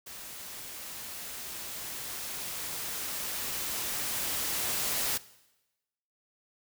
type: noise with level ramp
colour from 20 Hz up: white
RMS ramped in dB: -44 to -30 dBFS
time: 0.06-5.18 s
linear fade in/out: 10 ms
effects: noise-tail reverb RT60 1.0 s tail -19 dB re dry